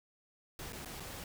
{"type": "noise with dropouts", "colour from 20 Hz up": "pink", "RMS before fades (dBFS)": -45, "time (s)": [0.59, 1.24], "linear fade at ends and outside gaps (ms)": 2, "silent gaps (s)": [[0.724, 0.73], [0.849, 0.857], [0.999, 1.003]], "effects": []}